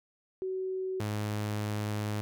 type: tone pair in turn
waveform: sine / sawtooth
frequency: 376 / 105.26 Hz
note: F#4 / G#2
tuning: +28 / +24 cents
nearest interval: octave + minor seventh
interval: 2204 cents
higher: first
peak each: -31 / -27 dBFS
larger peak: second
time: 0.42-1 / 1-2.21 s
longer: second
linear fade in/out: 0 ms
effects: none